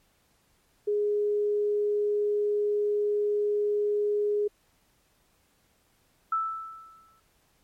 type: tone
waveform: sine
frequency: 415 Hz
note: G#4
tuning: 1 cent flat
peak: -23 dBFS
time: 0.87-4.48 s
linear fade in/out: 10 ms
type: tone with exponential decay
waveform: sine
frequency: 1318.5 Hz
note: E6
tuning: in tune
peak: -22 dBFS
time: 6.32-7.2 s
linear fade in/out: 5 ms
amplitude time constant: 190 ms
effects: pink hiss -67 dBFS RMS until 7.63 s + MP3 64 kbps